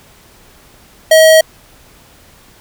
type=tone; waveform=square; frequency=637 Hz; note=D#5; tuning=41 cents sharp; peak=-4 dBFS; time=1.11-1.41 s; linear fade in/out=5 ms; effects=pink hiss -44 dBFS RMS until 2.6 s